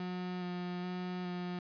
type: tone with vibrato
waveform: 35% pulse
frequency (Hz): 179.7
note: F3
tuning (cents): +50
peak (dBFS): -35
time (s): 0-1.59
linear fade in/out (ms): 2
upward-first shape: square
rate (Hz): 1.2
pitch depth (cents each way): 12
effects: resampled to 11025 Hz